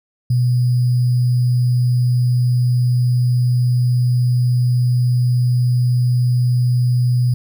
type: tone with sample-and-hold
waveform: sine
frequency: 123.47 Hz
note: B2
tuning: in tune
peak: -12 dBFS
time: 0.3-7.34 s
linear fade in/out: 5 ms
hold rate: 4900 Hz
effects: none